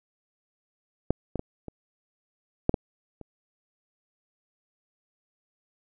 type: clicks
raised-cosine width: 2 ms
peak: -8 / -16 / -18 / -24 / -6 / -10 / -28 dBFS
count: 7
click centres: 1.106 / 1.357 / 1.394 / 1.683 / 2.694 / 2.742 / 3.213 s
effects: none